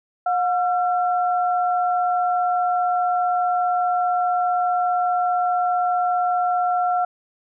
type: tone pair together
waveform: sine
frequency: 720 / 1357.6 Hz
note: F#5 / F6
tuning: -47 / -49 cents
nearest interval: major seventh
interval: 1098 cents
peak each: -18 / -26 dBFS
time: 0.26-7.05 s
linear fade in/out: 5 ms
effects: none